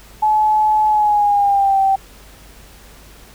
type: tone with pitch glide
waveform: sine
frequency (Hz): 857 to 776.8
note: A5 to G5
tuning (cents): -46 to -16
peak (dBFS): -11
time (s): 0.22-1.96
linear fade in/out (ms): 10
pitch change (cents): -170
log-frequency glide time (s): 0.87-1.8
effects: added 50 Hz sine -43 dBFS peak until 3.34 s + pink hiss -44 dBFS RMS until 3.34 s